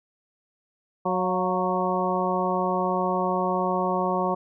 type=harmonic tone with a mistuned harmonic; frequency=184.3 Hz; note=F#3; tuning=7 cents flat; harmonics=1 / 2 / 3 / 4 / 5 / 6; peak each=-29 / -29 / -29 / -29 / -29 / -29 dBFS; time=1.05-4.35 s; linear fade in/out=10 ms; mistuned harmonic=4; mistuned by=-41 cents; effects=none